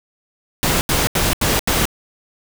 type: noise bursts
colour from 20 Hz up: pink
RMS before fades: -17 dBFS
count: 5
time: 0.63-1.854 s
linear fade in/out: 0 ms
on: 180 ms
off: 81 ms
effects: none